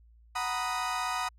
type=chord; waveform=35% pulse; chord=B major seventh; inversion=second; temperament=equal; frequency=740 / 932.3 / 987.8 / 1244.5 Hz; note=F#5 / A#5 / B5 / D#6; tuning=0 / 0 / 0 / 0 cents; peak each=-34 / -36 / -34 / -32 dBFS; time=0.35-1.29 s; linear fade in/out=10 ms; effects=added 57 Hz sine -55 dBFS peak until 1.38 s + low-pass 10000 Hz 12 dB/octave